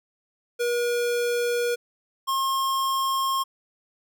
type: tone pair in turn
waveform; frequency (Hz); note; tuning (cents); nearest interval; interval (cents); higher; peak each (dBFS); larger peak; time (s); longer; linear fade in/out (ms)
square; 480 / 1073.2; B4 / C6; -49 / +44; octave + major second; 1393; second; -23; neither; 0.59-1.76 / 2.27-3.44; neither; 20
effects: none